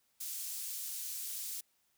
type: high-pass noise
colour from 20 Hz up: pink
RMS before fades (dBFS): -41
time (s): 0.2-1.61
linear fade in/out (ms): 10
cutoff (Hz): 7200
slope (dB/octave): 12
effects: white hiss -75 dBFS RMS until 1.97 s